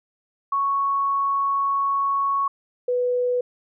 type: tone pair in turn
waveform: sine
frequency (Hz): 1108.7 / 493.9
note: C#6 / B4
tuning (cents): 0 / 0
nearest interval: octave + major second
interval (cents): 1400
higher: first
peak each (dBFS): -19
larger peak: neither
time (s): 0.52-2.48 / 2.88-3.41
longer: first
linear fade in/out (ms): 5
effects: none